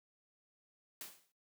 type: noise with exponential decay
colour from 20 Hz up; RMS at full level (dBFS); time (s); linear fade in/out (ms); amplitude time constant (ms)
white; -44; 1.01-1.32; 1; 66
effects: noise-tail reverb RT60 0.2 s tail -20 dB re dry + high-pass 150 Hz 12 dB/octave